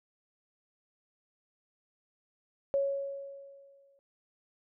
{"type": "tone with exponential decay", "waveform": "sine", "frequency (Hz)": 554.4, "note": "C#5", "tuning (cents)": 0, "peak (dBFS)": -24, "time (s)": [2.74, 3.99], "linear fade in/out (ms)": 0, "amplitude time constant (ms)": 270, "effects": []}